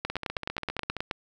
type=two click trains; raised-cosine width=0.3 ms; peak=-13 / -17 dBFS; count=11 / 14; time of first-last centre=0.05-1.112 / 0.1-0.967 s; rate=9.42 / 15 Hz; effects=9-bit